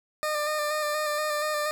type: tone with vibrato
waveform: 20% pulse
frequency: 603 Hz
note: D5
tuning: 46 cents sharp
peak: -21 dBFS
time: 0.23-1.71 s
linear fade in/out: 0 ms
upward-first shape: square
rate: 4.2 Hz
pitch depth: 22 cents each way
effects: none